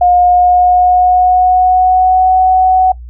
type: tone with pitch glide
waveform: sine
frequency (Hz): 715 to 745.4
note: F5 to F#5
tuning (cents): +41 to +13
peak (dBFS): -5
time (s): 0.01-2.92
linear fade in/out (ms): 5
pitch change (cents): +72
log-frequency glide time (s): 0.17-2.33
effects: noise-tail reverb RT60 0.1 s tail -21 dB re dry + added 60 Hz sine -26 dBFS peak until 3.09 s